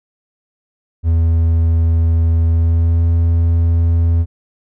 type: tone with pitch glide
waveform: triangle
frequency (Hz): 82.41 to 83.75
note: E2 to E2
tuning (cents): 0 to +28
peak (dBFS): -8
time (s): 1.03-4.26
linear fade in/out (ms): 50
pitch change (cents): +28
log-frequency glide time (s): 2.47-3.05
effects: none